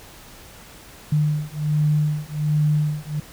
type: beating tone pair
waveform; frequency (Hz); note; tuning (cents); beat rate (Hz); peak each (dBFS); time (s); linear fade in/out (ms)
sine; 150 / 151.3; D3 / D#3; +37 / -48; 1.3; -21; 1.12-3.2; 5
effects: pink hiss -44 dBFS RMS until 3.32 s